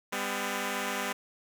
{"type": "tone pair together", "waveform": "5% pulse", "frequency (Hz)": [200.5, 252.9], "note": ["G3", "B3"], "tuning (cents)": [39, 41], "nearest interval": "major third", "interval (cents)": 402, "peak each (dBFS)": -22, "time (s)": [0.12, 1.13], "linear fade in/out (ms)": 10, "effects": []}